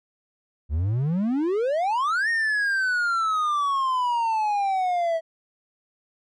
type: exponential two-way sweep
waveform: triangle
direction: up then down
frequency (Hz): 69.3 to 1864.7 to 645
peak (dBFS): -19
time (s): 0.69-5.21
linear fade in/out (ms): 50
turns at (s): 2.29
effects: resampled to 24000 Hz